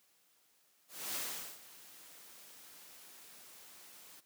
white noise with ADSR envelope, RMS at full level -38 dBFS, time 0.88-4.21 s, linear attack 270 ms, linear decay 430 ms, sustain -18 dB, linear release 20 ms, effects white hiss -71 dBFS RMS until 4.25 s + high-pass 150 Hz 12 dB/octave

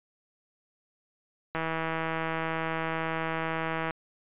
click train, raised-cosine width 0.5 ms, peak -16 dBFS, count 383, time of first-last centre 1.55-3.908 s, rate 162 Hz, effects resampled to 8000 Hz

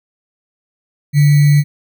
sine tone with sample-and-hold, 145.9 Hz, D3, 11 cents flat, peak -6 dBFS, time 1.13-1.64 s, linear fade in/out 50 ms, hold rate 2100 Hz, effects none

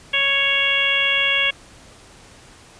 harmonic tone, 554.4 Hz, C#5, in tune, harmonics 1 / 2 / 3 / 4 / 5 / 6, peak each -31 / -31 / -25 / -21 / -20 / -22 dBFS, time 0.13-1.51 s, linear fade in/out 10 ms, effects pink hiss -46 dBFS RMS until 2.79 s + resampled to 22050 Hz

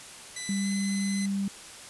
10% pulse tone with pitch glide, 1997 to 2028 Hz, B6 to B6, +19 to +45 cents, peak -25 dBFS, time 0.36-1.26 s, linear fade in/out 5 ms, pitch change +26 cents, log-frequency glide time 0.6-0.67 s
sine tone, 197.4 Hz, G3, 12 cents sharp, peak -26 dBFS, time 0.49-1.48 s, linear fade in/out 2 ms
effects white hiss -45 dBFS RMS until 1.89 s + resampled to 24000 Hz

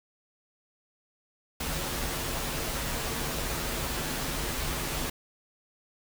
pink noise with comb filter, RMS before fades -32 dBFS, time 1.6-5.1 s, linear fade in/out 5 ms, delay 10 ms, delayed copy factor -0.55, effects none

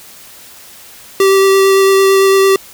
square tone with vibrato, 388.3 Hz, G4, 16 cents flat, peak -7 dBFS, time 1.2-2.56 s, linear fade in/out 2 ms, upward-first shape sine, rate 8.9 Hz, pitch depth 9 cents each way, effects white hiss -37 dBFS RMS until 2.73 s

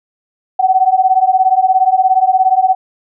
sine beating tone pair, 745 / 762 Hz, F#5 / G5, +12 / -49 cents, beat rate 17 Hz, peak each -11 dBFS, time 0.59-2.75 s, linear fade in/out 10 ms, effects none

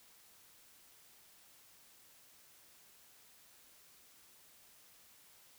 silence, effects white hiss -63 dBFS RMS until 5.58 s

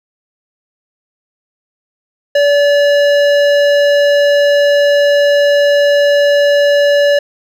triangle tone with hard clipping, 575 Hz, D5, 37 cents flat, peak -9 dBFS, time 2.35-7.19 s, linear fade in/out 5 ms, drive 18 dB, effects none

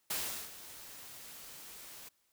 white noise with ADSR envelope, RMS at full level -35 dBFS, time 0.1-2.09 s, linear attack 7 ms, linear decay 390 ms, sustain -15 dB, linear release 9 ms, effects white hiss -75 dBFS RMS until 2.32 s

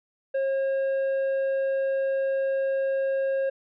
sine tone with tanh clipping, 540 Hz, C#5, 45 cents flat, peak -24 dBFS, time 0.34-3.5 s, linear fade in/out 10 ms, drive 6 dB, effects none

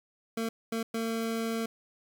25% pulse tone bursts at uneven times, 226.7 Hz, A#3, 48 cents flat, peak -26 dBFS, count 3, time 0.37-0.49 / 0.72-0.83 / 0.94-1.66 s, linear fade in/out 5 ms, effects 11-bit

